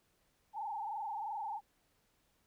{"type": "tone with frequency modulation", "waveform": "sine", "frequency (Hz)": 853, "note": "G#5", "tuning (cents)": 46, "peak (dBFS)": -37, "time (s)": [0.53, 1.61], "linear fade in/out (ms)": 50, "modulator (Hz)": 22.9, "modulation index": 2.3, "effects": ["pink hiss -75 dBFS RMS until 2.46 s"]}